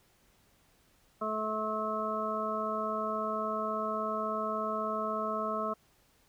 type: harmonic tone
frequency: 216.4 Hz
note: A3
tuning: 29 cents flat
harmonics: 1 / 2 / 3 / 5 / 6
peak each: -39 / -39 / -36 / -36 / -36 dBFS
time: 1.21-5.74 s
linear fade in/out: 10 ms
effects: pink hiss -67 dBFS RMS until 6.28 s